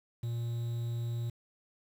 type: tone with quantisation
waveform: triangle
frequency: 117.4 Hz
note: A#2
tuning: 13 cents sharp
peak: -30 dBFS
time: 0.23-1.3 s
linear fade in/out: 5 ms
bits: 9
effects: none